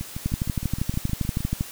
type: two click trains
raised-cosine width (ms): 5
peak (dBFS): -18 / -11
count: 10 / 18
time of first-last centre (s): 0.01-1.405 / 0.26-1.609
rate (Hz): 6.45 / 12.6
effects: white hiss -40 dBFS RMS until 1.71 s